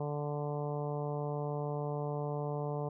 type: harmonic tone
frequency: 146.83 Hz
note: D3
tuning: in tune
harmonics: 1 / 2 / 3 / 4 / 5 / 6 / 7 / 8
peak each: -36 / -46 / -39 / -42 / -44 / -47 / -48 / -59 dBFS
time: 0-2.89 s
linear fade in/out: 5 ms
effects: none